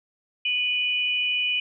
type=tone pair together; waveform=sine; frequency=2472 / 2962 Hz; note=D#7 / F#7; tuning=-12 / +1 cents; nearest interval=minor third; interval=313 cents; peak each=-24 / -25 dBFS; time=0.45-1.6 s; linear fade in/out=5 ms; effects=none